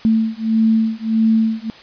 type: beating tone pair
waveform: sine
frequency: 221.7 / 223.3 Hz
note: A3 / A3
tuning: +13 / +26 cents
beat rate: 1.6 Hz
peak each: -16 dBFS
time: 0.05-1.7 s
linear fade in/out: 0 ms
effects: white hiss -41 dBFS RMS until 1.82 s + resampled to 11025 Hz